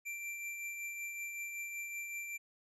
square tone with tremolo, 2354 Hz, D7, 3 cents sharp, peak -39 dBFS, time 0.05-2.38 s, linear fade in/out 20 ms, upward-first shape triangle, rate 5.3 Hz, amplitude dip 40%, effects resampled to 32000 Hz

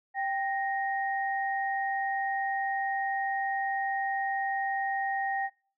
sine tone pair together, 784 / 1864.7 Hz, G5 / A#6, 0 / 0 cents, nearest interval octave + minor third, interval 1500 cents, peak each -29 / -33 dBFS, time 0.14-5.5 s, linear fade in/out 50 ms, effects noise-tail reverb RT60 0.4 s tail -21 dB re dry

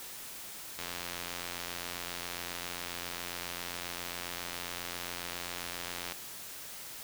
click train, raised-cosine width 0.2 ms, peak -20 dBFS, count 467, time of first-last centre 0.79-6.122 s, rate 87.4 Hz, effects white hiss -45 dBFS RMS until 7.03 s

